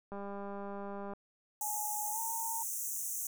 click train, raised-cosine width 1 ms, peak -30 dBFS, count 204, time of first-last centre 0.12-1.135 s, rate 200 Hz
pink high-pass noise, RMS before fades -38 dBFS, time 1.61-3.27 s, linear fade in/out 2 ms, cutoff 6000 Hz, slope 96 dB/octave
sine tone with pitch glide, 842 to 907.7 Hz, G#5 to A#5, +24 to -46 cents, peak -38 dBFS, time 1.61-2.63 s, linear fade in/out 5 ms, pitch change +130 cents, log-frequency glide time 2.12-2.19 s
effects none

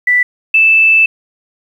sine tone pair in turn, 1975.5 / 2637 Hz, B6 / E7, 0 / 0 cents, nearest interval perfect fourth, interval 500 cents, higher second, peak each -7 / -5 dBFS, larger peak second, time 0.07-0.23 / 0.54-1.06 s, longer second, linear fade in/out 5 ms, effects 7-bit

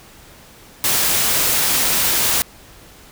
white noise, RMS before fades -17 dBFS, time 0.84-2.42 s, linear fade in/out 0 ms, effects pink hiss -44 dBFS RMS until 3.11 s

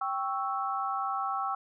sine chord, C# diminished, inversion second, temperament equal, 784 / 1108.7 / 1318.5 Hz, G5 / C#6 / E6, 0 / 0 / 0 cents, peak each -33 / -34 / -33 dBFS, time 0.01-1.55 s, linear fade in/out 5 ms, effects none

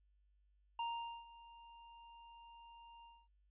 square tone with ADSR envelope, 932.3 Hz, A#5, in tune, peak -38 dBFS, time 0.79-3.28 s, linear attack 4 ms, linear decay 450 ms, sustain -19 dB, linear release 240 ms, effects added 50 Hz sine -70 dBFS peak until 3.5 s + resampled to 8000 Hz

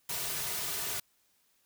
white noise with comb filter, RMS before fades -35 dBFS, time 0.09-1 s, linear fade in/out 5 ms, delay 3.7 ms, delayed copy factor -0.6, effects white hiss -71 dBFS RMS until 1.65 s

